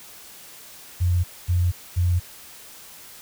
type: tone bursts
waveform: sine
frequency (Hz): 88.5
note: F2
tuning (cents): +23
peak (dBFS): -17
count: 3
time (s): 1-2.2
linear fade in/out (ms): 20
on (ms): 240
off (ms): 240
effects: white hiss -44 dBFS RMS until 3.21 s